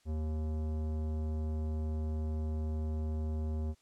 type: tone with tanh clipping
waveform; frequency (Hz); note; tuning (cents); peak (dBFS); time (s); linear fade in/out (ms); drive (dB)
sine; 77.78; D#2; 0; -34; 0.05-3.75; 50; 16
effects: white hiss -70 dBFS RMS until 3.81 s + low-pass 8000 Hz 12 dB/octave